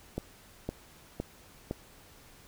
click train, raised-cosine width 2 ms, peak -19 dBFS, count 4, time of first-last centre 0.18-1.711 s, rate 1.96 Hz, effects pink hiss -56 dBFS RMS until 2.47 s

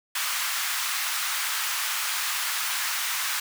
pink high-pass noise, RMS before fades -28 dBFS, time 0.15-3.4 s, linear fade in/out 5 ms, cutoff 1100 Hz, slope 24 dB/octave, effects none

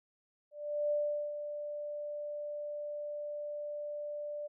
sine tone with ADSR envelope, 590 Hz, D5, 8 cents sharp, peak -28 dBFS, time 0.51-4.48 s, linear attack 400 ms, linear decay 410 ms, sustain -9 dB, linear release 20 ms, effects none

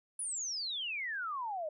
sine exponential sweep, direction down, 10290 to 593 Hz, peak -35 dBFS, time 0.19-1.69 s, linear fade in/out 5 ms, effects none

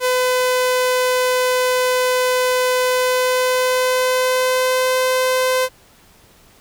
sawtooth tone with pitch glide, 505 to 513.2 Hz, B4 to C5, +39 to -34 cents, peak -11 dBFS, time 0-5.69 s, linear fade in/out 50 ms, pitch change +27 cents, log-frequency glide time 2.83-4.99 s, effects pink hiss -50 dBFS RMS until 6.6 s

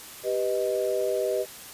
sine chord, G augmented, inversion none, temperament equal, 392 / 493.9 / 622.3 Hz, G4 / B4 / D#5, 0 / 0 / 0 cents, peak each -28 dBFS, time 0.23-1.46 s, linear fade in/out 50 ms, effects white hiss -43 dBFS RMS until 1.73 s + resampled to 32000 Hz

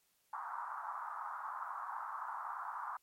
white band-pass noise, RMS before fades -43 dBFS, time 0.33-2.97 s, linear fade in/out 2 ms, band 850 to 1300 Hz, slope 48 dB/octave, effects white hiss -75 dBFS RMS until 3.02 s + MP3 64 kbps

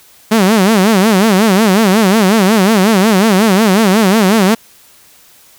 sawtooth tone with vibrato, 204.6 Hz, G#3, 26 cents flat, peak -3 dBFS, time 0.31-4.55 s, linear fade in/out 10 ms, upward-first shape sine, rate 5.5 Hz, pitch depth 190 cents each way, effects white hiss -44 dBFS RMS until 5.58 s

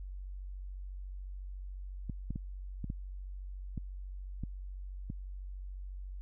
clicks, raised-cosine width 5 ms, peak -25 dBFS, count 8, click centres 2.097 / 2.306 / 2.359 / 2.843 / 2.901 / 3.777 / 4.436 / 5.101 s, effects added 47 Hz sine -40 dBFS peak until 6.21 s

